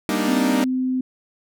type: chord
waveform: sawtooth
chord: Eb major seventh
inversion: first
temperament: equal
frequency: 196 / 233.1 / 293.7 / 311.1 Hz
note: G3 / Bb3 / D4 / Eb4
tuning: 0 / 0 / 0 / 0 cents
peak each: -21 dBFS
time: 0.09-0.64 s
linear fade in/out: 0 ms
type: tone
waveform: sine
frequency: 257 Hz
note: C4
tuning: 31 cents flat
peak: -19 dBFS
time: 0.28-1.01 s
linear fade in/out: 5 ms
effects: none